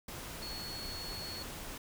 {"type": "tone in noise", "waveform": "sine", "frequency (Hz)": 4365, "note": "C#8", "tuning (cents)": -28, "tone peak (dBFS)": -42, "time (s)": [0.42, 1.43], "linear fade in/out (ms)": 5, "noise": "pink", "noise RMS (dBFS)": -44, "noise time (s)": [0.08, 1.78], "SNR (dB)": -1, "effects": []}